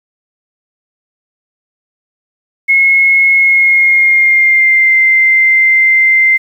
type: tone with pitch glide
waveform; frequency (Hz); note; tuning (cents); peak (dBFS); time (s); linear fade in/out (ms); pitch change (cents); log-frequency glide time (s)
sine; 2172 to 2084; C#7 to C7; -36 to -7; -5; 2.68-6.38; 20; -71; 3.35-4.96
effects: 7-bit